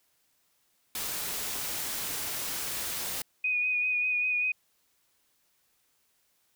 white noise, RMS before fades -34 dBFS, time 0.95-3.22 s, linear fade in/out 2 ms
sine tone with vibrato, 2479 Hz, D#7, 7 cents flat, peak -25 dBFS, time 3.44-4.52 s, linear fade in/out 5 ms, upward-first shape sine, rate 5.1 Hz, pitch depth 24 cents each way
effects white hiss -71 dBFS RMS until 6.55 s

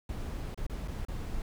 brown noise with dropouts, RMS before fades -36 dBFS, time 0.09-1.42 s, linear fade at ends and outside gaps 2 ms, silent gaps 0.545-0.575 / 0.666-0.697 / 0.877-0.881 / 1.051-1.084 s, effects none

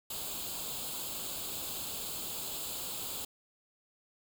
white noise with comb filter, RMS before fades -39 dBFS, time 0.1-3.25 s, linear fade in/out 5 ms, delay 0.26 ms, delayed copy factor +0.75, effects none

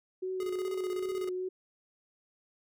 sine tone with vibrato, 370 Hz, F#4, in tune, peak -32 dBFS, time 0.22-1.49 s, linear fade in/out 10 ms, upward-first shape triangle, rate 2.5 Hz, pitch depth 26 cents each way
square tone with tremolo, 415.3 Hz, G#4, in tune, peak -37 dBFS, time 0.4-1.29 s, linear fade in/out 2 ms, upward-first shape square, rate 16 Hz, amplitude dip 65%
effects none

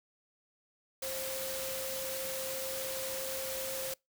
sine tone in noise, 529 Hz, C5, 19 cents sharp, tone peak -39 dBFS, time 1.02-3.94 s, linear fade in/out 5 ms, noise white, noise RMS -39 dBFS, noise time 1.02-3.94 s, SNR -3 dB, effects noise-tail reverb RT60 0.2 s tail -26 dB re dry

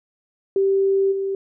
sine tone with level steps, 390 Hz, G4, 9 cents flat, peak -15 / -21 dBFS, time 0.56-1.35 s, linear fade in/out 2 ms, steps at 1.11 s, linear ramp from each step 20 ms, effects none

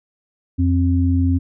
sine tone pair together, 88.27 / 264.5 Hz, F2 / C4, +19 / +19 cents, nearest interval octave + perfect fifth, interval 1900 cents, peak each -15 / -18 dBFS, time 0.58-1.39 s, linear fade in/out 20 ms, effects none

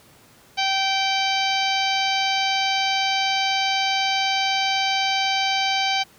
harmonic tone, 776 Hz, G5, 18 cents flat, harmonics 1 / 2 / 3 / 4 / 5 / 6 / 7 / 8, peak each -23 / -31 / -26 / -26 / -30 / -29 / -37 / -37 dBFS, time 0.57-6.04 s, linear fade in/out 20 ms, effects pink hiss -52 dBFS RMS until 6.18 s + high-pass 80 Hz 12 dB/octave

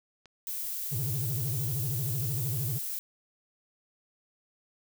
click, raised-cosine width 0.2 ms, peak -34 dBFS, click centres 0.257 s
violet noise, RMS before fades -35 dBFS, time 0.47-2.99 s, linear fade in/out 0 ms
triangle tone with vibrato, 125.3 Hz, B2, 25 cents sharp, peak -28 dBFS, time 0.91-2.79 s, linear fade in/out 20 ms, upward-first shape sine, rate 13 Hz, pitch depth 290 cents each way
effects none

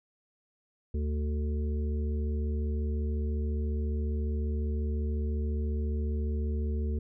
harmonic tone, 74.5 Hz, D2, 25 cents sharp, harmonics 1 / 3 / 5 / 6, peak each -28 / -38 / -42 / -44 dBFS, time 0.94-6.99 s, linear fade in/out 5 ms, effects none

